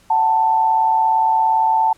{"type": "tone pair together", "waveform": "sine", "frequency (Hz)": [748, 885.4], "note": ["F#5", "A5"], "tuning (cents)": [19, 11], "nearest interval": "minor third", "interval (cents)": 292, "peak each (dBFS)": [-21, -13], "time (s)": [0.1, 1.93], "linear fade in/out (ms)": 5, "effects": ["pink hiss -53 dBFS RMS until 1.97 s", "low-pass 12000 Hz 12 dB/octave"]}